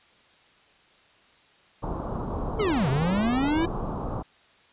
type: low-pass noise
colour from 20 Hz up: pink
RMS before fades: -31 dBFS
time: 1.82-4.23 s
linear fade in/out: 20 ms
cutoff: 1200 Hz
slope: 48 dB/octave
type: linear two-way sweep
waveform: square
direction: down then up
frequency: 449.5 to 124.5 to 339.5 Hz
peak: -23 dBFS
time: 2.59-3.66 s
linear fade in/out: 10 ms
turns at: 2.89 s
effects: white hiss -58 dBFS RMS until 4.72 s + resampled to 8000 Hz